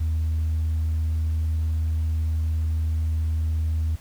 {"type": "tone", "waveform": "sine", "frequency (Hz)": 79.5, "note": "D#2", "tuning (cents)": 38, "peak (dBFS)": -19, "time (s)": [0, 3.96], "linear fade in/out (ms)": 10, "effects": ["tanh soft clip ceiling -19 dBFS", "pink hiss -51 dBFS RMS until 4 s"]}